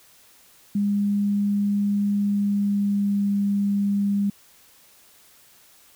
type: tone with pitch glide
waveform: sine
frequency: 203.1 to 201.2 Hz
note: G#3 to G3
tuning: -38 to +45 cents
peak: -19 dBFS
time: 0.75-4.3 s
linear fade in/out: 5 ms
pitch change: -17 cents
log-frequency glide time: 2.2-3.33 s
effects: white hiss -54 dBFS RMS until 5.95 s